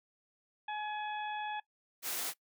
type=harmonic tone; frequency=845 Hz; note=G#5; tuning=30 cents sharp; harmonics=1 / 2 / 3 / 4; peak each=-37 / -43 / -47 / -49 dBFS; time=0.68-1.6 s; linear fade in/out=5 ms
type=noise; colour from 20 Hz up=white; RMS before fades=-37 dBFS; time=2.02-2.34 s; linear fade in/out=50 ms
effects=noise-tail reverb RT60 0.1 s tail -21 dB re dry + high-pass 300 Hz 12 dB/octave